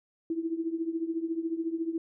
sine tone with tremolo, 328.7 Hz, E4, 5 cents flat, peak -25 dBFS, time 0.3-1.98 s, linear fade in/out 2 ms, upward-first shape triangle, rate 14 Hz, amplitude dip 85%, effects none

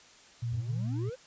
sine tone with vibrato, 118 Hz, A#2, 22 cents sharp, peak -30 dBFS, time 0.42-1.1 s, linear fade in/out 10 ms, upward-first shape square, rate 13 Hz, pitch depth 9 cents each way
triangle exponential sweep, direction up, 78.1 to 540 Hz, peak -35 dBFS, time 0.51-1.16 s, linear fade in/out 20 ms
effects white hiss -56 dBFS RMS until 1.26 s + resampled to 16000 Hz

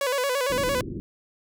sawtooth tone with vibrato, 530 Hz, C5, 22 cents sharp, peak -19 dBFS, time 0.01-0.81 s, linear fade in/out 2 ms, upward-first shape square, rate 8.8 Hz, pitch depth 96 cents each way
white low-pass noise, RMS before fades -33 dBFS, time 0.5-1 s, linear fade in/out 0 ms, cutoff 370 Hz, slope 48 dB/octave
effects none

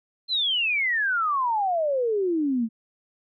sine exponential sweep, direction down, 4186 to 216.8 Hz, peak -21 dBFS, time 0.28-2.69 s, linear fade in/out 50 ms, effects none

